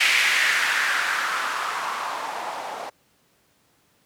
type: noise with low-pass filter sweep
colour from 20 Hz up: violet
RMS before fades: -24 dBFS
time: 0-2.9 s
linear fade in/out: 10 ms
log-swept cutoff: 2300 to 710 Hz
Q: 3
effects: pink hiss -63 dBFS RMS until 4.05 s + high-pass 100 Hz 12 dB/octave